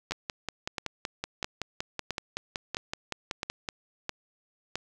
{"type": "two click trains", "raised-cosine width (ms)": 0.2, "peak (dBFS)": [-14, -14], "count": [20, 8], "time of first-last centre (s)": [[0.11, 3.688], [0.12, 4.756]], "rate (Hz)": [5.31, 1.51], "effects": []}